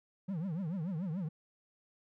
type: tone with vibrato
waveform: triangle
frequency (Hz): 174.61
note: F3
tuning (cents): 0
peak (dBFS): -32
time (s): 0.28-1.29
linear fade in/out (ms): 10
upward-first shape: triangle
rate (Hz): 6.9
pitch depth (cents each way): 290
effects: none